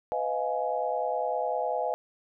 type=chord; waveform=sine; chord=F half-diminished seventh; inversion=second; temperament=just; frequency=502.9 / 628.6 / 698.5 / 838.1 Hz; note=Cb5 / Eb5 / F5 / Ab5; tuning=+31 / +18 / 0 / +16 cents; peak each=-32 dBFS; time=0.12-1.94 s; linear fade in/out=0 ms; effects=none